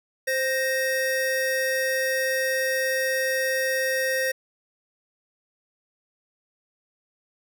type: tone pair together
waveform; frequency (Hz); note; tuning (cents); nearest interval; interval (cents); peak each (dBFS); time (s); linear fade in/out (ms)
square; 523.3 / 1864.8; C5 / A#6; 0 / 0; octave + minor seventh; 2200; -26; 0.27-4.32; 10
effects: none